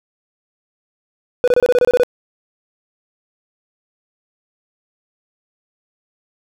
triangle tone bursts, 493.9 Hz, B4, in tune, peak -7 dBFS, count 10, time 1.44-2.034 s, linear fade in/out 0 ms, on 36 ms, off 26 ms, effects none

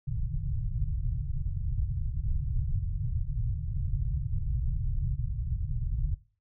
pink low-pass noise, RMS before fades -30 dBFS, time 0.07-6.15 s, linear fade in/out 10 ms, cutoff 150 Hz, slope 96 dB/octave, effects noise-tail reverb RT60 0.4 s tail -20 dB re dry

